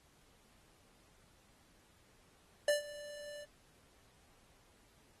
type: tone with ADSR envelope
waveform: square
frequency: 587.3 Hz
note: D5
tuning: in tune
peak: -27 dBFS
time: 2.68-3.46 s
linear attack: 3 ms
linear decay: 130 ms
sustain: -20 dB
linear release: 36 ms
effects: pink hiss -68 dBFS RMS until 5.2 s + AAC 32 kbps